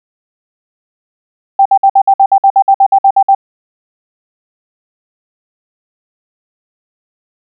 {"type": "tone bursts", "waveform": "sine", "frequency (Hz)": 784, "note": "G5", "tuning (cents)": 0, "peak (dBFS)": -3, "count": 15, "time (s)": [1.59, 3.349], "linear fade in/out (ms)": 5, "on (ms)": 65, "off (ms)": 56, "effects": []}